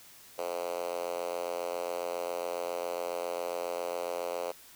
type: tone with high-pass filter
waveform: 5% pulse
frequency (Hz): 87.31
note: F2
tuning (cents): 0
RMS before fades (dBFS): -35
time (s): 0.38-4.52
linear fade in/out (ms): 10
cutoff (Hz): 510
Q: 3.8
effects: white hiss -54 dBFS RMS until 4.75 s